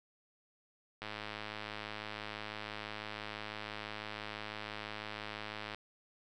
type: click train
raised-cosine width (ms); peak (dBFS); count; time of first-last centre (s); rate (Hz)
0.3; -25; 502; 1.02-5.746; 106
effects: none